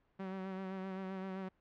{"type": "tone with vibrato", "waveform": "sawtooth", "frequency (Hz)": 190, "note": "F#3", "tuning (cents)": 46, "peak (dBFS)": -36, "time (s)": [0.19, 1.49], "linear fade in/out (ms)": 10, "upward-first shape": "sine", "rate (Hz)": 7.7, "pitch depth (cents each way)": 30, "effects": ["pink hiss -75 dBFS RMS until 1.6 s", "low-pass 2000 Hz 12 dB/octave"]}